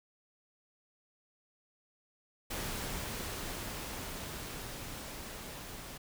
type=noise with level ramp; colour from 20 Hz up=pink; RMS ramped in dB=-38 to -46 dBFS; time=2.5-5.98 s; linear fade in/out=10 ms; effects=none